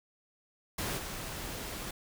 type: noise with level steps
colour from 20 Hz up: pink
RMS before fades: -35 / -40 dBFS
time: 0.78-1.91 s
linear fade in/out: 5 ms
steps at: 0.97 s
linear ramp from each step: 20 ms
effects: none